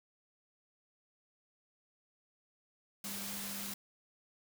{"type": "tone in noise", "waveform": "sine", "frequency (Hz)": 200, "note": "G3", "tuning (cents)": 35, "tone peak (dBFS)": -47, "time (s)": [3.04, 3.74], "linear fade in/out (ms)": 5, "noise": "white", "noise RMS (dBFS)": -42, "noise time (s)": [3.04, 3.74], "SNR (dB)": -8, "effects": []}